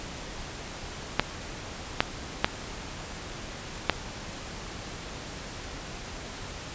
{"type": "clicks", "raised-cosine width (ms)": 0.3, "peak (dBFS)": -3, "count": 4, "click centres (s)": [1.196, 2.005, 2.445, 3.897], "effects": ["pink hiss -39 dBFS RMS until 6.74 s", "resampled to 16000 Hz"]}